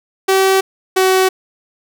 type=tone pair in turn; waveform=sawtooth; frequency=383.5 / 376.5 Hz; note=G4 / F#4; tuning=-38 / +30 cents; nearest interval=unison; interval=32 cents; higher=first; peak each=-6 dBFS; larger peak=neither; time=0.28-0.61 / 0.96-1.29 s; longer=neither; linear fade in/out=10 ms; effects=none